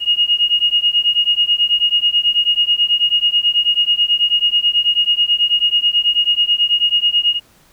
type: beating tone pair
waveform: sine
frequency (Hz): 2862 / 2871.2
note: F7 / F7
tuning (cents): +42 / +47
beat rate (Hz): 9.2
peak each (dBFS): -15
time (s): 0-7.4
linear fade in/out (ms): 50
effects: pink hiss -51 dBFS RMS until 7.72 s